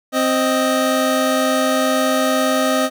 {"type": "tone pair together", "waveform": "25% pulse", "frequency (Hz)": [261.6, 622.9], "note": ["C4", "D#5"], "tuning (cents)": [0, 2], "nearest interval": "octave + minor third", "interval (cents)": 1502, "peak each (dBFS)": -14, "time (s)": [0.12, 2.9], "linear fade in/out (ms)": 50, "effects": []}